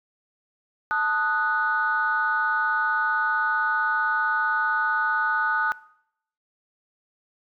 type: chord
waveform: sine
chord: D# diminished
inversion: second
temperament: equal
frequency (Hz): 880 / 1244.5 / 1480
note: A5 / D#6 / F#6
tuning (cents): 0 / 0 / 0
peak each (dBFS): -27 / -26 / -23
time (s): 0.91-5.72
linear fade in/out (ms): 0
effects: noise-tail reverb RT60 0.7 s tail -20 dB re dry + tanh soft clip ceiling -12 dBFS